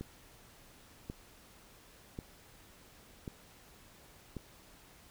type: click train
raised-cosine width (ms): 3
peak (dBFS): -27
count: 5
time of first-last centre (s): 0.01-4.367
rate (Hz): 0.918
effects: pink hiss -59 dBFS RMS until 5.1 s